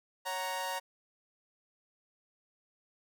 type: chord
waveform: sawtooth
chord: F# major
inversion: second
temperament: equal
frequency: 554.4 / 740 / 932.3 Hz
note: C#5 / F#5 / A#5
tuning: 0 / 0 / 0 cents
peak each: -37 / -38 / -32 dBFS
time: 0.25-0.8 s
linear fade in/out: 20 ms
effects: none